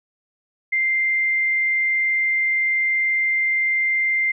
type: tone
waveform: sine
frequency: 2093 Hz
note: C7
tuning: in tune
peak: -17 dBFS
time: 0.72-4.32 s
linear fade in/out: 10 ms
effects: none